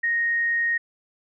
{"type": "tone", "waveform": "sine", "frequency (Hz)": 1865, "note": "A#6", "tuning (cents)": 0, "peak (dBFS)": -20, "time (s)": [0.03, 0.78], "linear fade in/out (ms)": 10, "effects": []}